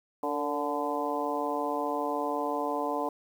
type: harmonic tone with a mistuned harmonic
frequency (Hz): 145.4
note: D3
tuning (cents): -17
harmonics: 2 / 3 / 4 / 5 / 6 / 7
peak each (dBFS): -35 / -35 / -35 / -35 / -35 / -35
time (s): 0.23-3.09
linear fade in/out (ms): 2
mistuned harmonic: 3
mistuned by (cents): +53
effects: 9-bit